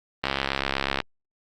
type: click train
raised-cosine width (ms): 0.3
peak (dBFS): -7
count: 53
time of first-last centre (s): 0.24-1.002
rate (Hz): 68.2
effects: Opus 24 kbps